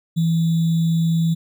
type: tone with sample-and-hold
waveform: sine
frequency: 164.81 Hz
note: E3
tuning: in tune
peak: -15 dBFS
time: 0.16-1.35 s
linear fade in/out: 20 ms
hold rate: 3675 Hz
effects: none